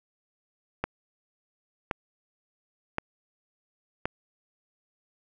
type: click train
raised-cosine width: 0.5 ms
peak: -12 dBFS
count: 4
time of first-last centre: 0.84-4.055 s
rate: 0.933 Hz
effects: none